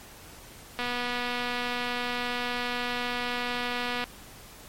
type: click train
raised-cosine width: 0.3 ms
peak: -15 dBFS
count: 794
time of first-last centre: 0.79-4.04 s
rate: 244 Hz
effects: pink hiss -48 dBFS RMS until 4.68 s + MP3 64 kbps